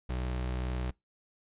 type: tone pair together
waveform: square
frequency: 62.2 / 124.4 Hz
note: B1 / B2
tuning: +13 / +13 cents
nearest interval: octave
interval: 1200 cents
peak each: -33 / -40 dBFS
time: 0.09-0.91 s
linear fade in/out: 5 ms
effects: noise-tail reverb RT60 0.2 s tail -25 dB re dry + resampled to 8000 Hz